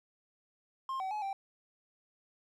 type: tone with pitch steps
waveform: triangle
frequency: 1061 / 761 / 847 / 783 Hz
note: C6 / F#5 / G#5 / G5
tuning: +24 / +48 / +34 / -2 cents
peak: -32 dBFS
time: 0.89-1.33 s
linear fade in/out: 2 ms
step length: 110 ms
effects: none